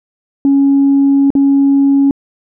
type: tone with dropouts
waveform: sine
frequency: 277.2 Hz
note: C#4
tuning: in tune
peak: -5 dBFS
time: 0.45-2.11 s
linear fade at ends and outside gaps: 1 ms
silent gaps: 1.304-1.352 s
effects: tanh soft clip ceiling -3 dBFS